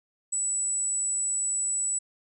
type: tone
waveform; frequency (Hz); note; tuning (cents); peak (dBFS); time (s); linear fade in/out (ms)
sine; 7902; B8; 0; -25; 0.32-1.99; 10
effects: none

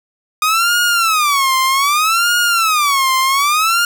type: tone with vibrato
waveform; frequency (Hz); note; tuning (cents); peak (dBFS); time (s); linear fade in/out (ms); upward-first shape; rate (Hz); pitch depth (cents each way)
sawtooth; 1225; D#6; -27; -8; 0.42-3.85; 2; sine; 0.64; 270
effects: none

